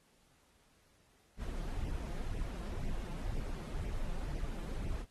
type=noise with flanger; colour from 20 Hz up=brown; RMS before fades=-38 dBFS; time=1.37-5.06 s; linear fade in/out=50 ms; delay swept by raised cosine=0.35 to 5.85 ms; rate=2 Hz; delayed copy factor=+0.7; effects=pink hiss -70 dBFS RMS until 5.1 s + AAC 32 kbps